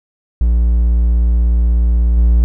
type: tone with level steps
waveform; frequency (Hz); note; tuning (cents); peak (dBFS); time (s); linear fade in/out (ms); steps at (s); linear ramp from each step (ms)
triangle; 58.27; A#1; 0; -7 / -5; 0.41-2.44; 0; 2.17; 5
effects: none